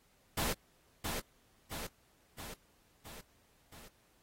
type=noise with echo; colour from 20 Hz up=pink; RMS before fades=-35 dBFS; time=0.37-0.53 s; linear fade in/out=5 ms; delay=670 ms; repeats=5; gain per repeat=-4 dB; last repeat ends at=3.88 s; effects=pink hiss -70 dBFS RMS until 4.22 s + AAC 48 kbps